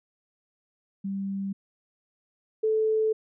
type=tone pair in turn; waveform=sine; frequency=196 / 437 Hz; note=G3 / A4; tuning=0 / -12 cents; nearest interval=octave + major second; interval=1388 cents; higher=second; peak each=-28 / -21 dBFS; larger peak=second; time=1.04-1.53 / 2.63-3.13 s; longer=second; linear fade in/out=10 ms; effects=none